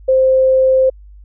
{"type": "tone", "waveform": "sine", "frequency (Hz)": 523.3, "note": "C5", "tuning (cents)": 0, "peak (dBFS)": -8, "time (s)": [0.08, 0.9], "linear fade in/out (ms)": 10, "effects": ["added 50 Hz sine -36 dBFS peak until 1.24 s"]}